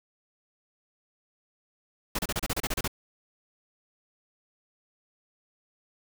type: noise bursts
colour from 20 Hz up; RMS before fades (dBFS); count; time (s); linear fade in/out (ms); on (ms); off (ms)
pink; -29; 11; 2.15-2.878; 5; 38; 31
effects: none